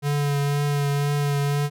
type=tone with vibrato; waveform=square; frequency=143.6 Hz; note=D3; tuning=39 cents flat; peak=-21 dBFS; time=0.02-1.7 s; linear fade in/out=50 ms; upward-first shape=triangle; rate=2 Hz; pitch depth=21 cents each way; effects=none